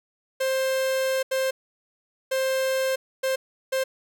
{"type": "tone bursts at uneven times", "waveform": "45% pulse", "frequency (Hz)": 527, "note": "C5", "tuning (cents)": 12, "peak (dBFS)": -22, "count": 5, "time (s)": [[0.4, 1.23], [1.31, 1.51], [2.31, 2.96], [3.23, 3.36], [3.72, 3.84]], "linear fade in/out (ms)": 10, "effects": []}